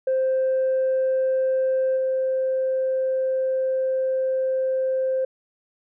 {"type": "tone with level steps", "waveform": "sine", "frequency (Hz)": 523.3, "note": "C5", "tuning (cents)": 0, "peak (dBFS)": [-17, -19], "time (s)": [0.07, 5.25], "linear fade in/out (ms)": 5, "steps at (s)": 1.96, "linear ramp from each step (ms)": 20, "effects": ["tanh soft clip ceiling -16 dBFS"]}